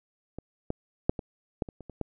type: clicks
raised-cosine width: 2 ms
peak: -24 / -16 / -8 / -21 / -14 / -27 / -30 / -28 / -17 dBFS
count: 9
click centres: 0.386 / 0.704 / 1.095 / 1.192 / 1.622 / 1.688 / 1.807 / 1.897 / 2.013 s
effects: none